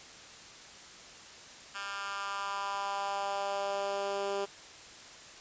10% pulse tone with high-pass filter sweep, 199 Hz, G3, 26 cents sharp, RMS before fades -35 dBFS, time 1.74-4.46 s, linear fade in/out 20 ms, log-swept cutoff 1600 to 400 Hz, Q 2.4, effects white hiss -50 dBFS RMS until 5.4 s + resampled to 16000 Hz

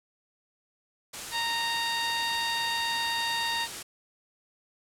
white noise, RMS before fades -37 dBFS, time 1.13-3.83 s, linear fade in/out 10 ms
harmonic tone, 927 Hz, A#5, 10 cents flat, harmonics 1 / 2 / 3 / 4 / 5, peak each -32 / -33 / -36 / -33 / -36 dBFS, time 1.31-3.68 s, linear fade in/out 50 ms
effects low-pass 10000 Hz 12 dB/octave

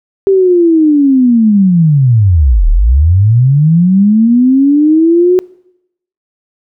sine linear two-way sweep, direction down then up, 394.4 to 34.86 to 369.9 Hz, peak -4 dBFS, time 0.27-5.39 s, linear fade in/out 0 ms, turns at 2.69 s, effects noise-tail reverb RT60 0.8 s tail -24 dB re dry

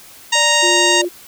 harmonic tone, 932.3 Hz, A#5, in tune, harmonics 1 / 2 / 3 / 4 / 5 / 6 / 7 / 8 / 9, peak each -19 / -18 / -18 / -19 / -24 / -26 / -21 / -23 / -26 dBFS, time 0.32-1.02 s, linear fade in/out 10 ms
sine tone with vibrato, 587.3 Hz, D5, in tune, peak -21 dBFS, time 0.35-1.05 s, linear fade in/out 5 ms, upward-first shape sine, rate 11 Hz, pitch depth 10 cents each way
sine tone, 351.8 Hz, F4, 13 cents sharp, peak -18 dBFS, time 0.62-1.09 s, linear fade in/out 20 ms
effects white hiss -41 dBFS RMS until 1.27 s

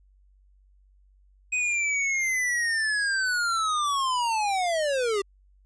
square linear sweep, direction down, 2515 to 384.8 Hz, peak -24 dBFS, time 1.52-5.22 s, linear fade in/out 10 ms, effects added 48 Hz sine -56 dBFS peak until 5.65 s + resampled to 22050 Hz

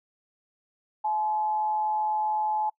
sine tone with amplitude modulation, 856 Hz, A5, 48 cents flat, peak -22 dBFS, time 1.04-2.7 s, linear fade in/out 10 ms, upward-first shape sine, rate 173 Hz, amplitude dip 40%, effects noise-tail reverb RT60 0.1 s tail -25 dB re dry

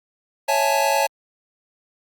square chord, A major seventh, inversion first, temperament equal with one note detuned, 554.4 / 661.9 / 830.6 / 880 Hz, C#5 / E5 / G#5 / A5, 0 / +7 / 0 / 0 cents, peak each -23 / -26 / -24 / -22 dBFS, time 0.48-1.07 s, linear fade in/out 10 ms, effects Opus 48 kbps

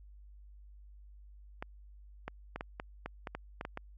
clicks, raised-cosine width 0.5 ms, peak -23 dBFS, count 11, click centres 1.625 / 2.28 / 2.56 / 2.609 / 2.799 / 3.06 / 3.272 / 3.35 / 3.611 / 3.651 / 3.774 s, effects added 50 Hz sine -51 dBFS peak until 3.97 s + MP3 64 kbps

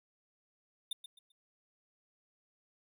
square tone with echo, 3608 Hz, A7, 43 cents sharp, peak -35 dBFS, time 0.91-0.93 s, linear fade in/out 5 ms, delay 130 ms, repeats 3, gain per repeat -11 dB, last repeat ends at 1.32 s, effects none

